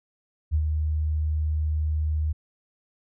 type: tone with ADSR envelope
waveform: sine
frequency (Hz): 77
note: D#2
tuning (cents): -17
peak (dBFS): -18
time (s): 0.51-2.33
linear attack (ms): 35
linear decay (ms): 71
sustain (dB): -4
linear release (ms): 14
effects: none